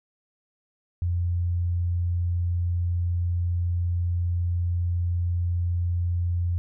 sine tone, 87.31 Hz, F2, in tune, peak -22 dBFS, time 1.02-6.58 s, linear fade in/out 0 ms, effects none

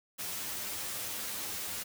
white noise with comb filter, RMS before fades -38 dBFS, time 0.18-1.84 s, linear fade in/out 20 ms, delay 9.9 ms, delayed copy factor +0.75, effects none

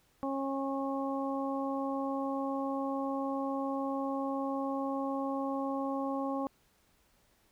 harmonic tone, 272.7 Hz, C#4, 28 cents flat, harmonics 1 / 2 / 3 / 4, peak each -34 / -37 / -39 / -40 dBFS, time 0.23-6.47 s, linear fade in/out 0 ms, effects pink hiss -69 dBFS RMS until 7.51 s

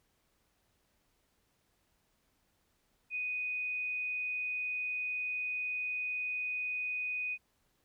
sine tone, 2489 Hz, D#7, in tune, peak -33 dBFS, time 3.1-7.38 s, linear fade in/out 50 ms, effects pink hiss -75 dBFS RMS until 7.84 s

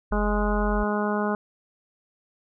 sine tone, 46.25 Hz, F#1, in tune, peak -25 dBFS, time 0.11-0.84 s, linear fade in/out 10 ms
harmonic tone, 208.4 Hz, G#3, 6 cents sharp, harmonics 1 / 2 / 3 / 4 / 5 / 6 / 7, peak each -26 / -29 / -31 / -32 / -33 / -34 / -34 dBFS, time 0.12-1.35 s, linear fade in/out 2 ms
effects none

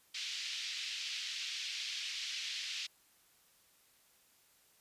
pink band-pass noise, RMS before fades -41 dBFS, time 0.14-2.87 s, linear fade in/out 10 ms, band 2500 to 5400 Hz, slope 24 dB/octave, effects white hiss -68 dBFS RMS until 4.8 s + resampled to 32000 Hz

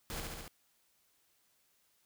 pink noise with echo, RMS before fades -41 dBFS, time 0.1-0.2 s, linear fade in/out 0 ms, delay 70 ms, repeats 4, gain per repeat -2 dB, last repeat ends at 0.48 s, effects white hiss -73 dBFS RMS until 2.05 s

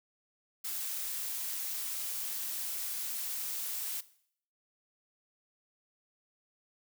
blue noise, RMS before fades -37 dBFS, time 0.64-4.01 s, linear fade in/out 10 ms, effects noise-tail reverb RT60 0.6 s tail -17 dB re dry

